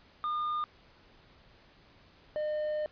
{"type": "tone pair in turn", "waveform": "triangle", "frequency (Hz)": [1214, 607], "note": ["D#6", "D#5"], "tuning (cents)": [-43, -43], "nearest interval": "octave", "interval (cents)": 1200, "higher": "first", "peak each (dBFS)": -28, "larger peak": "neither", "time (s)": [[0.24, 0.64], [2.36, 2.86]], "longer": "second", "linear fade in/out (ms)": 0, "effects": ["pink hiss -60 dBFS RMS until 2.91 s", "resampled to 11025 Hz"]}